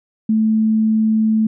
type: tone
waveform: sine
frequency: 219 Hz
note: A3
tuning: 8 cents flat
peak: -12 dBFS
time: 0.29-1.47 s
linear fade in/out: 5 ms
effects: none